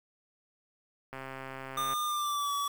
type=click train; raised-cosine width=0.5 ms; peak=-26 dBFS; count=108; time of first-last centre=1.13-1.935 s; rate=133 Hz
type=tone with pitch glide; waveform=square; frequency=1206 to 1140.9 Hz; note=D6 to C#6; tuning=+46 to +50 cents; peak=-30 dBFS; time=1.77-2.68 s; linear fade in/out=5 ms; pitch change=-96 cents; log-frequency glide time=2.06-2.52 s
effects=8-bit